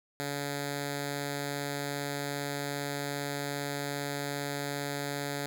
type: tone with notch filter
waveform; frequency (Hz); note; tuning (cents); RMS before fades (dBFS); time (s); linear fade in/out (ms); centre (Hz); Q
5% pulse; 142.5; C#3; +48; -35; 0.2-5.46; 0; 1100; 1.4
effects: none